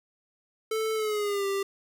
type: tone with pitch glide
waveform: square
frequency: 440 to 394.3 Hz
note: A4 to G4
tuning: 0 to +10 cents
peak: -27 dBFS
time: 0.71-1.63 s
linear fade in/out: 5 ms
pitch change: -190 cents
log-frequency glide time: 0.94-1.46 s
effects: none